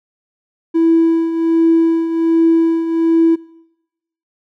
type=tone with tremolo; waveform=triangle; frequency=329.3 Hz; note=E4; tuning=2 cents flat; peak=-4 dBFS; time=0.74-3.36 s; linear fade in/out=20 ms; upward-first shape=triangle; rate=1.3 Hz; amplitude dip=75%; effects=noise-tail reverb RT60 0.9 s tail -25 dB re dry + tanh soft clip ceiling -5 dBFS